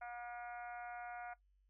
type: harmonic tone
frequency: 240 Hz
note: B3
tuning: 49 cents flat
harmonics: 3 / 4 / 5 / 6 / 7 / 8 / 9 / 10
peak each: -47 / -58 / -60 / -51 / -61 / -64 / -59 / -65 dBFS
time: 0.01-1.34 s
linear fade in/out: 10 ms
effects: noise-tail reverb RT60 0.1 s tail -17 dB re dry + added 48 Hz sine -70 dBFS peak until 1.69 s